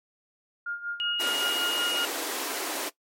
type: tone with tremolo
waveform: sine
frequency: 1412 Hz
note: F6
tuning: 19 cents sharp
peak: -28 dBFS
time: 0.66-2.05 s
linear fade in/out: 5 ms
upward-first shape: sine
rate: 5.3 Hz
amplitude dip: 75%
type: tone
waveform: sine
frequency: 2873 Hz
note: F7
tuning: 48 cents sharp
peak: -26 dBFS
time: 1-2.05 s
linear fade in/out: 0 ms
type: high-pass noise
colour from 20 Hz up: pink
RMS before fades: -32 dBFS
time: 1.19-2.9 s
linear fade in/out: 20 ms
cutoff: 280 Hz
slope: 48 dB/octave
effects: noise-tail reverb RT60 0.1 s tail -18 dB re dry + MP3 64 kbps